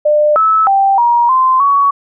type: tone with pitch steps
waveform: sine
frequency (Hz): 599 / 1303 / 784 / 950 / 1038 / 1123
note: D5 / E6 / G5 / A#5 / C6 / C#6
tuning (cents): +34 / -20 / 0 / +33 / -14 / +22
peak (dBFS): -7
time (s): 0.05-1.91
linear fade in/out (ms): 10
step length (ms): 310
effects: none